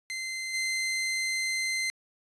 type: tone with level steps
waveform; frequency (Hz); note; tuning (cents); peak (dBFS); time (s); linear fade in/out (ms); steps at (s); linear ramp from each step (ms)
sawtooth; 2073; C7; -17; -29 / -24; 0.1-1.9; 0; 0.53; 20
effects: resampled to 22050 Hz